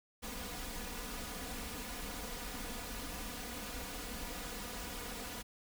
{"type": "noise with comb filter", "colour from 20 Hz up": "pink", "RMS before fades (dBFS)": -43, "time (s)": [0.22, 5.43], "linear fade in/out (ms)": 20, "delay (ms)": 4.1, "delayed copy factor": 0.8, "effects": []}